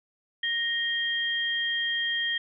sine tone pair together, 1864.7 / 3206 Hz, A#6 / G7, 0 / +38 cents, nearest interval major sixth, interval 938 cents, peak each -28 dBFS, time 0.43-2.38 s, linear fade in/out 5 ms, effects none

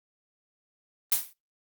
blue noise with exponential decay, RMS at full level -19 dBFS, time 1.12-1.33 s, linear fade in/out 2 ms, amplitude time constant 45 ms, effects noise-tail reverb RT60 0.2 s tail -22 dB re dry + Opus 24 kbps

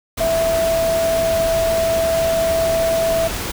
sine tone in noise, 659.3 Hz, E5, in tune, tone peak -15 dBFS, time 0.2-3.28 s, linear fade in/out 10 ms, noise pink, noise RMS -25 dBFS, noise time 0.17-3.52 s, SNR +7 dB, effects none

